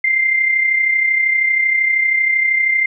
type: tone with amplitude modulation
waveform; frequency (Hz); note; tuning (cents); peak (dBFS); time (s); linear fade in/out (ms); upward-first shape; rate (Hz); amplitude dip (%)
sine; 2093; C7; 0; -10; 0.04-2.86; 5; sine; 32.8; 50
effects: none